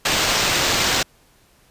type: noise with sample-and-hold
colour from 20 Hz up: white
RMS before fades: -19 dBFS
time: 0.05-1.03 s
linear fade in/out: 5 ms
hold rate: 11025 Hz
effects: pink hiss -56 dBFS RMS until 1.7 s + resampled to 32000 Hz